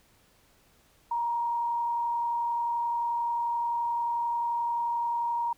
sine tone with frequency modulation, 942 Hz, A#5, 18 cents sharp, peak -26 dBFS, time 1.11-5.53 s, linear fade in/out 5 ms, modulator 31.4 Hz, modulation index 0.36, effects pink hiss -63 dBFS RMS until 5.57 s

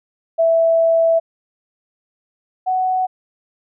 sine tone pair in turn, 659.3 / 744.3 Hz, E5 / F#5, 0 / +10 cents, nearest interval major second, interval 210 cents, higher second, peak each -11 / -15 dBFS, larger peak first, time 0.38-1.2 / 2.66-3.07 s, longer first, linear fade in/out 20 ms, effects none

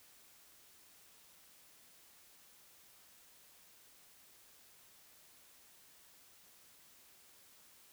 silence, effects white hiss -63 dBFS RMS until 7.92 s

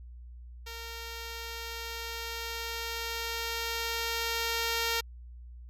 5% pulse tone with level ramp, 460.8 Hz, A#4, 20 cents flat, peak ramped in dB -29 to -16 dBFS, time 0.66-5.01 s, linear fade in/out 10 ms, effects added 60 Hz sine -44 dBFS peak until 5.69 s + resampled to 32000 Hz

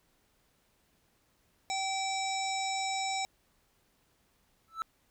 harmonic tone, 771 Hz, G5, 29 cents flat, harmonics 1 / 3 / 5 / 7 / 9 / 10, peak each -33 / -38 / -40 / -41 / -43 / -43 dBFS, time 1.7-3.25 s, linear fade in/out 0 ms
triangle tone with exponential growth, 1318.5 Hz, E6, in tune, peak -26 dBFS, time 4.68-4.82 s, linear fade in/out 0 ms, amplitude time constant 29 ms
effects pink hiss -71 dBFS RMS until 5.1 s

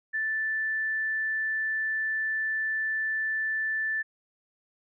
sine tone, 1760 Hz, A6, in tune, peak -26 dBFS, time 0.13-4.03 s, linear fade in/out 20 ms, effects none

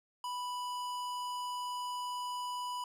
sine tone with hard clipping, 987.8 Hz, B5, in tune, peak -38 dBFS, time 0.24-2.84 s, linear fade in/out 2 ms, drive 17 dB, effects none

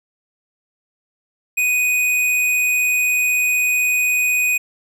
sine tone with hard clipping, 2489 Hz, D#7, in tune, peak -16 dBFS, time 1.57-4.58 s, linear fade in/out 10 ms, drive 16 dB, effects none

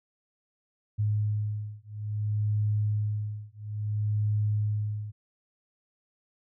sine beating tone pair, 105.1 / 105.69 Hz, G#2 / G#2, +21 / +31 cents, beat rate 0.59 Hz, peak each -29 dBFS, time 0.98-5.12 s, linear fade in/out 20 ms, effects none

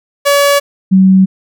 sawtooth / sine tone pair in turn, 568 / 189.55 Hz, C#5 / F#3, +42 / +42 cents, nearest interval octave + perfect fifth, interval 1900 cents, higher first, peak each -3 dBFS, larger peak neither, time 0.25-0.6 / 0.91-1.26 s, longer neither, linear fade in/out 20 ms, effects none

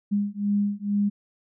sine beating tone pair, 202.7 / 204.9 Hz, G#3 / G#3, -42 / -23 cents, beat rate 2.2 Hz, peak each -25 dBFS, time 0.11-1.1 s, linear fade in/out 20 ms, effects none

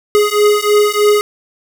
square beating tone pair, 415.3 / 418.5 Hz, G#4 / G#4, 0 / +13 cents, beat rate 3.2 Hz, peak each -13 dBFS, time 0.15-1.21 s, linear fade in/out 0 ms, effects none

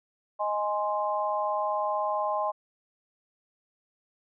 sine chord, Ab major, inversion second, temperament equal, 622.3 / 830.6 / 1046.5 Hz, Eb5 / Ab5 / C6, 0 / 0 / 0 cents, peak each -30 dBFS, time 0.39-2.52 s, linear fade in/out 20 ms, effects none

